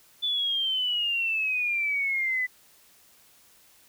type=exponential sweep; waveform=sine; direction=down; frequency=3500 to 1987 Hz; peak=-24 dBFS; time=0.22-2.47 s; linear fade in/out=20 ms; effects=white hiss -58 dBFS RMS until 3.88 s